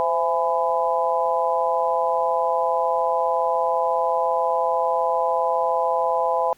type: harmonic tone with a mistuned harmonic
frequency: 167 Hz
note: E3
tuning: 23 cents sharp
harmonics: 3 / 4 / 5 / 6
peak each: -24 / -24 / -24 / -24 dBFS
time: 0-6.53 s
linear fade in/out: 0 ms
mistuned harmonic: 3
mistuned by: +49 cents
effects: pink hiss -56 dBFS RMS until 6.57 s